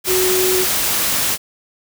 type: tone in noise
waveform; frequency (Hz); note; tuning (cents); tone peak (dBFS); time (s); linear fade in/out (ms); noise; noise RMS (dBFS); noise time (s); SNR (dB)
sine; 370; F#4; 0; -16; 0.06-0.66; 50; white; -18; 0.04-1.38; -1
effects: none